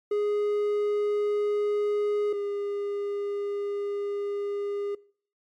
triangle tone pair in turn, 414.8 / 406 Hz, G#4 / G#4, -2 / -39 cents, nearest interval unison, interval 37 cents, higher first, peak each -21 / -26 dBFS, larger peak first, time 0.11-2.33 / 2.33-4.95 s, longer second, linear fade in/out 5 ms, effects noise-tail reverb RT60 0.5 s tail -22 dB re dry + MP3 64 kbps

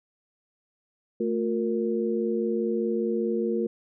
sine tone cluster, 221.8 / 359.1 / 464 Hz, A3 / F4 / A#4, +14 / +48 / -8 cents, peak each -28 dBFS, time 1.2-3.67 s, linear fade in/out 5 ms, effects none

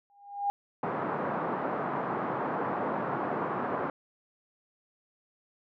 sine tone with exponential growth, 808 Hz, G#5, 48 cents flat, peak -23 dBFS, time 0.1-0.5 s, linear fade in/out 0 ms, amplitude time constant 86 ms
white band-pass noise, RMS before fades -32 dBFS, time 0.83-3.9 s, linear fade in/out 2 ms, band 140 to 1200 Hz, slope 24 dB/octave
effects none

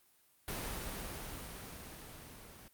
pink noise with level ramp, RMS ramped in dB -39 to -54 dBFS, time 0.48-2.68 s, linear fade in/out 0 ms, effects white hiss -69 dBFS RMS until 2.73 s + Opus 32 kbps

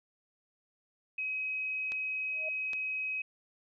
sine tone, 2538 Hz, D#7, 34 cents sharp, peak -32 dBFS, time 1.18-3.22 s, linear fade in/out 5 ms
clicks, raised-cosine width 0.2 ms, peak -26 dBFS, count 2, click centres 1.92 / 2.733 s
sine tone with exponential growth, 629 Hz, D#5, 19 cents sharp, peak -36 dBFS, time 2.27-2.49 s, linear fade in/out 5 ms, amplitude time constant 46 ms
effects none

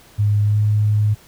sine tone with pitch glide, 103.83 to 105.46 Hz, G#2 to G#2, 0 to +27 cents, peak -13 dBFS, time 0.18-1.15 s, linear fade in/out 20 ms, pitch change +27 cents, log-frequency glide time 0.44-0.58 s, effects pink hiss -48 dBFS RMS until 1.27 s

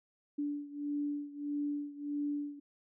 sine beating tone pair, 290 / 291.6 Hz, D4 / D4, -22 / -12 cents, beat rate 1.6 Hz, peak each -36 / -39 dBFS, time 0.38-2.6 s, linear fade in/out 10 ms, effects none

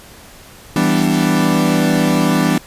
40% pulse chord, E minor seventh, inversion none, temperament equal, 164.81 / 196 / 246.9 / 293.7 Hz, E3 / G3 / B3 / D4, 0 / 0 / 0 / 0 cents, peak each -17 dBFS, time 0.76-2.58 s, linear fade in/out 2 ms, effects pink hiss -40 dBFS RMS until 2.66 s + resampled to 32000 Hz

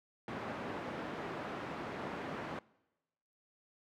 pink band-pass noise, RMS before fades -42 dBFS, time 0.28-2.59 s, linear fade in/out 2 ms, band 190 to 1700 Hz, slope 12 dB/octave, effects noise-tail reverb RT60 1.0 s tail -23 dB re dry

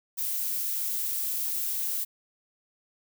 violet noise, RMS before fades -30 dBFS, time 0.17-2.05 s, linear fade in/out 20 ms, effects none

